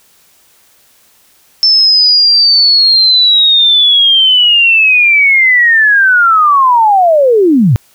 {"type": "linear sweep", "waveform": "sine", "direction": "down", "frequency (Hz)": [5320, 98], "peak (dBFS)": -4, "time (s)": [1.63, 7.76], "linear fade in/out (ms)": 0, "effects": ["white hiss -48 dBFS RMS until 7.94 s"]}